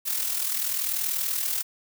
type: noise with amplitude modulation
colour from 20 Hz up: blue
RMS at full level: -25 dBFS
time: 0.05-1.63 s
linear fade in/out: 20 ms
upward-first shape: sine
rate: 40.6 Hz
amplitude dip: 55%
effects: none